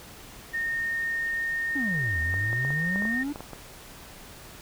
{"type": "tone", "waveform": "sine", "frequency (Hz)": 1837, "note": "A#6", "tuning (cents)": -26, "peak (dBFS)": -26, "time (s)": [0.53, 3.24], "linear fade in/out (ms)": 20}
{"type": "exponential two-way sweep", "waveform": "triangle", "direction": "down then up", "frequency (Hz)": [299.5, 78, 299.5], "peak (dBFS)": -26, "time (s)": [1.75, 3.33], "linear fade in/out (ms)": 10, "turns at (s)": 2.2}
{"type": "clicks", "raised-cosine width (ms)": 1, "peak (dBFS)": -23, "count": 10, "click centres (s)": [2.341, 2.53, 2.649, 2.705, 2.959, 3.022, 3.053, 3.359, 3.406, 3.533]}
{"effects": ["pink hiss -46 dBFS RMS until 4.61 s"]}